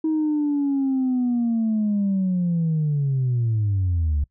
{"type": "linear sweep", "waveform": "sine", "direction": "down", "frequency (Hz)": [318.1, 69.3], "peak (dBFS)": -17, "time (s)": [0.04, 4.24], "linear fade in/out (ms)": 5, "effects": ["noise-tail reverb RT60 0.1 s tail -25 dB re dry", "tanh soft clip ceiling -16 dBFS"]}